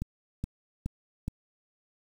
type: click train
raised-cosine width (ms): 5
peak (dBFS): -19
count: 4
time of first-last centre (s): 0.02-1.281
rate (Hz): 2.38
effects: 8-bit